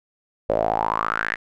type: tone with band-pass filter sweep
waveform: sawtooth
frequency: 54.8 Hz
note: A1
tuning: 6 cents flat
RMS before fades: -23 dBFS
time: 0.49-1.36 s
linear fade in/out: 10 ms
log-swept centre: 540 to 1900 Hz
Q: 6.8
effects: none